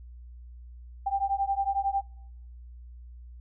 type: beating tone pair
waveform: sine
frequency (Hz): 784 / 795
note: G5 / G5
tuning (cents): 0 / +24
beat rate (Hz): 11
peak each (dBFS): -28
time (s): 1.06-2.02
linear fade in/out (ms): 10
effects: noise-tail reverb RT60 0.8 s tail -25 dB re dry + added 60 Hz sine -43 dBFS peak until 3.4 s